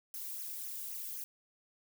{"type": "noise with flanger", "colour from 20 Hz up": "violet", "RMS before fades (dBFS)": -42, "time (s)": [0.14, 1.24], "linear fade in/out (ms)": 0, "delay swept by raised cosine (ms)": [0.23, 1.63], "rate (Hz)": 3.8, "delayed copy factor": -0.8, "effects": []}